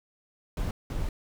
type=noise bursts at uneven times; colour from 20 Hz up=brown; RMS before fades=-30 dBFS; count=2; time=0.57-0.71 / 0.9-1.09 s; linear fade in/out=2 ms; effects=none

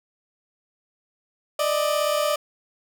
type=tone pair together; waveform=30% pulse; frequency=592 / 629.4 Hz; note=D5 / D#5; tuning=+14 / +20 cents; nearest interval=minor second; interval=106 cents; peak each=-19 / -24 dBFS; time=1.59-2.36 s; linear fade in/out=5 ms; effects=none

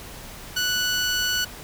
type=tone; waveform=15% pulse; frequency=1480 Hz; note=F#6; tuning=in tune; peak=-15 dBFS; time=0.56-1.45 s; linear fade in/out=10 ms; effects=added 46 Hz sine -48 dBFS peak until 1.63 s + pink hiss -40 dBFS RMS until 1.63 s

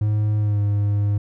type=tone with pitch glide; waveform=triangle; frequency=105.9 to 102.47 Hz; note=G#2 to G#2; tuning=+34 to -23 cents; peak=-15 dBFS; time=0.01-1.18 s; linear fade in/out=5 ms; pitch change=-57 cents; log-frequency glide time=0.38-0.6 s; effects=none

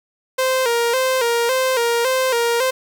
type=tone with vibrato; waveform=sawtooth; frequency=493.9 Hz; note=B4; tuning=in tune; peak=-12 dBFS; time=0.38-2.71 s; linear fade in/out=10 ms; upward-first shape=square; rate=1.8 Hz; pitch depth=88 cents each way; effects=8-bit

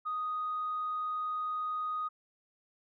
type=tone; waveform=sine; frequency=1244.5 Hz; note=D#6; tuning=in tune; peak=-31 dBFS; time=0.05-2.09 s; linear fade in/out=20 ms; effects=tanh soft clip ceiling -27 dBFS

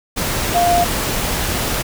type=tone in noise; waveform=sine; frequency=698.5 Hz; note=F5; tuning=in tune; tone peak=-12 dBFS; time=0.54-0.85 s; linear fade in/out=20 ms; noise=pink; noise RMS=-20 dBFS; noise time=0.16-1.83 s; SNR=+5 dB; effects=none

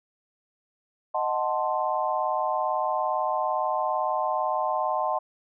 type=chord; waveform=sine; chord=D# diminished seventh; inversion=none; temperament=equal; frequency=622.3 / 740 / 880 / 1046.5 Hz; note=D#5 / F#5 / A5 / C6; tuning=0 / 0 / 0 / 0 cents; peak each=-29 dBFS; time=1.14-5.19 s; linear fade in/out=10 ms; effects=none

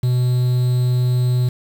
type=tone with quantisation; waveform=triangle; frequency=124.6 Hz; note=B2; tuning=16 cents sharp; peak=-12 dBFS; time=0.03-1.49 s; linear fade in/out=5 ms; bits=6; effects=none

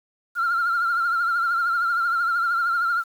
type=tone with vibrato; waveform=sine; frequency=1383 Hz; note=F6; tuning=17 cents flat; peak=-18 dBFS; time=0.35-3.04 s; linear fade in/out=50 ms; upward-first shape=triangle; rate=13 Hz; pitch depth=73 cents each way; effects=tanh soft clip ceiling -16 dBFS + 8-bit

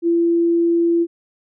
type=tone; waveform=sine; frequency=338.7 Hz; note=E4; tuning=47 cents sharp; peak=-13 dBFS; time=0.02-1.07 s; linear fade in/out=50 ms; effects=none

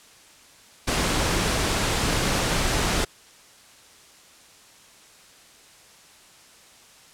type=noise; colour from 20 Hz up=pink; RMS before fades=-23 dBFS; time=0.87-3.05 s; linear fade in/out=10 ms; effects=white hiss -51 dBFS RMS until 7.13 s + low-pass 9000 Hz 12 dB/octave

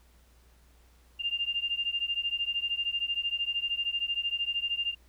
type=beating tone pair; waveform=sine; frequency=2794 / 2807 Hz; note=F7 / F7; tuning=0 / +8 cents; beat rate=13 Hz; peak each=-31 / -32 dBFS; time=1.19-4.95 s; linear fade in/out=20 ms; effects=added 60 Hz sine -58 dBFS peak until 5.08 s + pink hiss -65 dBFS RMS until 5.08 s

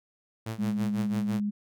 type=tone with tremolo; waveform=sawtooth; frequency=111.6 Hz; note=A2; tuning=25 cents sharp; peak=-27 dBFS; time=0.46-1.4 s; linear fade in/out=5 ms; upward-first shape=sine; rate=6 Hz; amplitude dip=85%
type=tone with pitch glide; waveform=sine; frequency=207.7 to 206.4 Hz; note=G#3 to G#3; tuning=0 to -10 cents; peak=-26 dBFS; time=0.58-1.51 s; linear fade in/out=20 ms; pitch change=-10 cents; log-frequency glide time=0.75-0.99 s
effects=none

